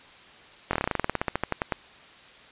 slowing click train, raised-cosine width 0.5 ms, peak -9 dBFS, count 20, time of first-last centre 0.71-1.722 s, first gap 22 ms, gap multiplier 1.09, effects white hiss -50 dBFS RMS until 2.51 s + resampled to 8000 Hz

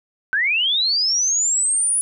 sine linear sweep, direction up, 1494 to 9956 Hz, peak -16 dBFS, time 0.33-2.01 s, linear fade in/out 0 ms, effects none

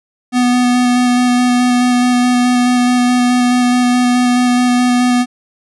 square tone with vibrato, 246.9 Hz, B3, in tune, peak -10 dBFS, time 0.32-5.26 s, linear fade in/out 50 ms, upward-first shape square, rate 4.7 Hz, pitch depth 9 cents each way, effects resampled to 24000 Hz

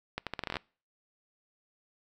accelerating click train, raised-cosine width 0.3 ms, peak -17 dBFS, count 11, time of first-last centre 0.18-0.568 s, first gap 87 ms, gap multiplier 0.8, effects noise-tail reverb RT60 0.4 s tail -25 dB re dry

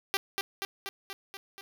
5% pulse tone with echo, 392 Hz, G4, in tune, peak -15 dBFS, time 0.14-0.17 s, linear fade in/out 0 ms, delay 240 ms, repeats 6, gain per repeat -3 dB, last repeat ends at 1.61 s, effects none

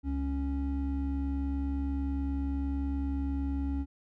triangle tone pair together, 69.3 / 277.2 Hz, C#2 / C#4, 0 / 0 cents, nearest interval 2 octaves, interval 2400 cents, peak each -29 / -31 dBFS, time 0.03-3.86 s, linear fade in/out 50 ms, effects none

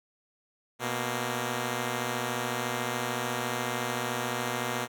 5% pulse tone pair together, 123.47 / 233.1 Hz, B2 / A#3, 0 / 0 cents, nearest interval major seventh, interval 1100 cents, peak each -20 / -22 dBFS, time 0.79-4.88 s, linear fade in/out 50 ms, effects none

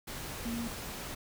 sine tone in noise, 233.1 Hz, A#3, in tune, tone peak -34 dBFS, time 0.45-0.68 s, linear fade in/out 10 ms, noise pink, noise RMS -41 dBFS, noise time 0.07-1.15 s, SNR +4 dB, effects none

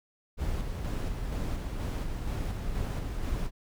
brown noise with tremolo, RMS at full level -31 dBFS, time 0.37-3.51 s, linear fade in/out 50 ms, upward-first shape square, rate 2.1 Hz, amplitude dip 30%, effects none

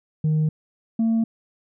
sine tone pair in turn, 155 / 226.1 Hz, D#3 / A3, -6 / +47 cents, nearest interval perfect fifth, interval 653 cents, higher second, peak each -15 dBFS, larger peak neither, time 0.24-0.49 / 0.99-1.24 s, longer neither, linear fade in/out 5 ms, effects tanh soft clip ceiling -16 dBFS

